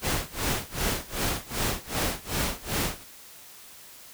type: noise with tremolo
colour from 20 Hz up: pink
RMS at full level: -26 dBFS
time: 0.01-3.05 s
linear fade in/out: 50 ms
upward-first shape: sine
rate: 2.6 Hz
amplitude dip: 95%
effects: white hiss -48 dBFS RMS until 4.13 s